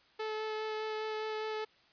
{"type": "tone with vibrato", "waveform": "sawtooth", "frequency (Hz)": 433.6, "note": "A4", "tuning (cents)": -25, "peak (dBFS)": -31, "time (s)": [0.19, 1.65], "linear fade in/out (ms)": 10, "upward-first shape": "sine", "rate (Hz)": 4.9, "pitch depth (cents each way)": 10, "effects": ["white hiss -65 dBFS RMS until 1.92 s", "resampled to 11025 Hz"]}